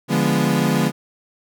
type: chord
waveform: 35% pulse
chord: D diminished seventh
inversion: none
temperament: equal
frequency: 146.83 / 174.61 / 207.7 / 246.9 Hz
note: D3 / F3 / Ab3 / Cb4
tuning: 0 / 0 / 0 / 0 cents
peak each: -20 dBFS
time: 0.08-0.92 s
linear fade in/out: 50 ms
effects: none